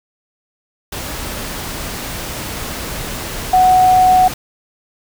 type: tone in noise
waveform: sine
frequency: 740 Hz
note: F#5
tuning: in tune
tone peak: -7 dBFS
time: 3.53-4.28 s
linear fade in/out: 5 ms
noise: pink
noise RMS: -25 dBFS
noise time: 0.92-4.34 s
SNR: +15 dB
effects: none